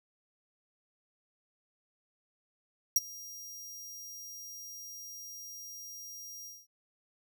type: tone with ADSR envelope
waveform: sawtooth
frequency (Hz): 5700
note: F8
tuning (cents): +34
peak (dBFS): -17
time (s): 2.96-6.67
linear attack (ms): 4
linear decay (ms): 27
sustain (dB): -24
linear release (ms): 210
effects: none